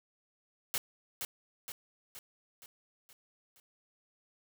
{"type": "noise with echo", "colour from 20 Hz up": "white", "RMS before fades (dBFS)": -33, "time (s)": [0.74, 0.78], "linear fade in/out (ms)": 0, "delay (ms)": 470, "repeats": 6, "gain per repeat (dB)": -5, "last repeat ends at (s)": 3.6, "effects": []}